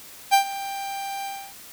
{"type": "tone with ADSR envelope", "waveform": "45% pulse", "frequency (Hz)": 789, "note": "G5", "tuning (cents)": 11, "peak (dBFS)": -12, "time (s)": [0.31, 1.54], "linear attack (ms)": 28, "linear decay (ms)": 100, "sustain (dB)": -17, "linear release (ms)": 290, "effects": ["white hiss -44 dBFS RMS until 1.72 s"]}